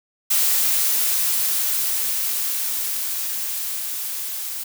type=noise with level ramp; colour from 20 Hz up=blue; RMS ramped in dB=-18 to -29 dBFS; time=0.3-4.64 s; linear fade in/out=10 ms; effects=none